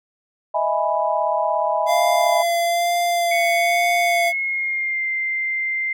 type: chord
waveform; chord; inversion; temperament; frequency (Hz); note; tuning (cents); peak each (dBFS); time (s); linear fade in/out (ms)
sine; E major seventh; third; equal; 622.3 / 659.3 / 830.6 / 987.8; D#5 / E5 / G#5 / B5; 0 / 0 / 0 / 0; -23; 0.54-2.43; 10
type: tone with vibrato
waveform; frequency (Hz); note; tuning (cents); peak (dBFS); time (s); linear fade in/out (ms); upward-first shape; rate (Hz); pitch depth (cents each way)
square; 690; F5; -21; -18; 1.86-4.33; 50; sine; 1.1; 16
type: tone with pitch glide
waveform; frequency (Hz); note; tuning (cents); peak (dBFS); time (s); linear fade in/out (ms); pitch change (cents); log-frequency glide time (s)
sine; 2212 to 2089; C#7 to C7; -4 to -3; -20; 3.31-5.93; 5; -99; 4.03-5.08
effects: none